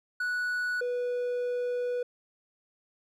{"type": "tone pair in turn", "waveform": "triangle", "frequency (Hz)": [1474, 490.7], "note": ["F#6", "B4"], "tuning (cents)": [-7, -11], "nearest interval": "octave + perfect fifth", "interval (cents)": 1904, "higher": "first", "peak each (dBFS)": -26, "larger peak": "neither", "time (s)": [[0.2, 0.81], [0.81, 2.03]], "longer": "second", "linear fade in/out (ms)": 5, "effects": []}